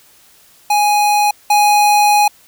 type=tone pair in turn; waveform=square; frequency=830.6 / 830.6 Hz; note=G#5 / G#5; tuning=0 / 0 cents; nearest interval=unison; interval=0 cents; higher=neither; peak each=-11 / -9 dBFS; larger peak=second; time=0.7-1.31 / 1.5-2.28 s; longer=second; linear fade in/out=5 ms; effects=white hiss -48 dBFS RMS until 2.47 s